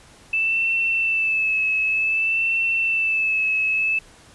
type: tone with vibrato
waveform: sine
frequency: 2637 Hz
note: E7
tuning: in tune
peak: -18 dBFS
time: 0.33-3.99 s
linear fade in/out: 5 ms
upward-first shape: sine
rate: 0.54 Hz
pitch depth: 37 cents each way
effects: pink hiss -49 dBFS RMS until 4.34 s + resampled to 24000 Hz